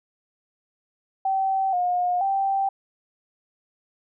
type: tone with pitch steps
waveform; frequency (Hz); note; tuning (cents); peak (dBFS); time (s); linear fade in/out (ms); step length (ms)
sine; 771 / 716 / 782; G5 / F5 / G5; -29 / +43 / -4; -20; 1.25-2.69; 5; 480
effects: none